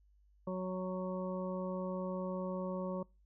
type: harmonic tone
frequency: 185 Hz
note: F#3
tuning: in tune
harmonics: 1 / 2 / 3 / 5 / 6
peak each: -38 / -44 / -40 / -49 / -48 dBFS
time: 0.47-3.03 s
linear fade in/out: 5 ms
effects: noise-tail reverb RT60 0.3 s tail -26 dB re dry + added 50 Hz sine -64 dBFS peak until 3.25 s